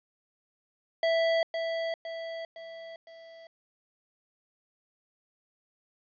square tone with echo, 659.3 Hz, E5, in tune, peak -24 dBFS, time 1.03-1.43 s, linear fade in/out 2 ms, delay 510 ms, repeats 4, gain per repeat -6 dB, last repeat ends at 3.47 s, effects resampled to 11025 Hz + 11-bit

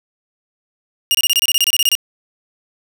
sawtooth tone bursts, 2841 Hz, F7, 29 cents sharp, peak -8 dBFS, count 14, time 1.11-1.952 s, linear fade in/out 0 ms, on 36 ms, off 26 ms, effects none

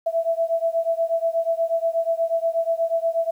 sine beating tone pair, 659.3 / 667.6 Hz, E5 / E5, 0 / +22 cents, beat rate 8.3 Hz, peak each -22 / -23 dBFS, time 0.06-3.31 s, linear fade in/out 10 ms, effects 9-bit

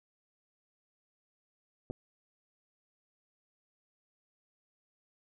clicks, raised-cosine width 2 ms, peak -26 dBFS, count 2, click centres 1.901 / 1.909 s, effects none

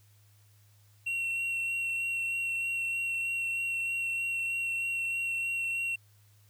triangle tone with vibrato, 2728 Hz, F7, 41 cents flat, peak -28 dBFS, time 1.06-5.96 s, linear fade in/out 10 ms, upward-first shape sine, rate 3.2 Hz, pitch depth 9 cents each way, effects added 103 Hz sine -59 dBFS peak until 6.49 s + white hiss -67 dBFS RMS until 6.49 s

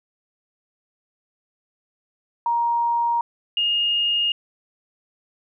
sine tone pair in turn, 940 / 2844 Hz, A#5 / F7, +14 / +31 cents, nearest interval octave + perfect fifth, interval 1917 cents, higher second, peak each -18 dBFS, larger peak neither, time 2.46-3.21 / 3.57-4.32 s, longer neither, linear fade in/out 2 ms, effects none

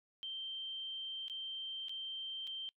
sine tone with dropouts, 3136 Hz, G7, in tune, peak -40 dBFS, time 0.23-2.69 s, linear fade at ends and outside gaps 0 ms, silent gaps 1.282-1.298 / 1.884-1.894 / 2.47-2.474 s, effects noise-tail reverb RT60 0.1 s tail -23 dB re dry

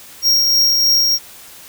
square tone with tremolo, 5588 Hz, F8, in tune, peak -10 dBFS, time 0.22-1.19 s, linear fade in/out 50 ms, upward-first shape triangle, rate 3.2 Hz, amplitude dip 30%, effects white hiss -39 dBFS RMS until 1.68 s

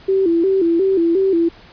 sine tone with vibrato, 359.5 Hz, F#4, 50 cents flat, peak -12 dBFS, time 0.08-1.49 s, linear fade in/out 10 ms, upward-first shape square, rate 2.8 Hz, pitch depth 120 cents each way, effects pink hiss -44 dBFS RMS until 1.72 s + resampled to 11025 Hz

